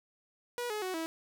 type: tone with pitch steps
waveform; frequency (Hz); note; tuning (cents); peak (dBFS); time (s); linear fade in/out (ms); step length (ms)
sawtooth; 484.4 / 424.1 / 371.4 / 325.2; B4 / G#4 / F#4 / E4; -34 / +36 / +7 / -23; -30; 0.58-1.06; 0; 120
effects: none